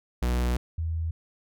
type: tone pair in turn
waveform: 45% pulse / sine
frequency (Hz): 61 / 81.63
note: B1 / E2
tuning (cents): -21 / -16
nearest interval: perfect fourth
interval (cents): 505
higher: second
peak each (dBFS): -23 / -26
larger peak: first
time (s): 0.22-0.57 / 0.78-1.11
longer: first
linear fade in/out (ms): 5
effects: none